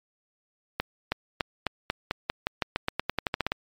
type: accelerating click train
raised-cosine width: 0.3 ms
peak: -9 dBFS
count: 19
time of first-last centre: 0.8-3.52 s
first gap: 320 ms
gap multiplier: 0.9
effects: MP3 96 kbps